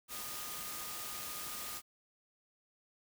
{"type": "tone in noise", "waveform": "sine", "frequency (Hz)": 1229, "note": "D#6", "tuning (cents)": -22, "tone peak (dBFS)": -51, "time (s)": [0.08, 1.82], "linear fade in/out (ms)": 50, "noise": "white", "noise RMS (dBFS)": -43, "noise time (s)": [0.08, 1.82], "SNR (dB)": -11, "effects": []}